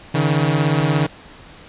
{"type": "beating tone pair", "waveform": "sawtooth", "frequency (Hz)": [141.5, 158.5], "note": ["C#3", "D#3"], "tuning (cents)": [36, 32], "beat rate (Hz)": 17, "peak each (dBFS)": -14, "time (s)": [0.14, 1.07], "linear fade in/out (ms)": 10, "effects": ["pink hiss -42 dBFS RMS until 1.68 s", "resampled to 8000 Hz"]}